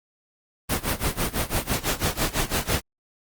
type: noise with tremolo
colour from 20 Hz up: pink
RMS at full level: -22 dBFS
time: 0.69-2.81 s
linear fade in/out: 10 ms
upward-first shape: sine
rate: 6 Hz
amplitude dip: 90%
effects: Opus 32 kbps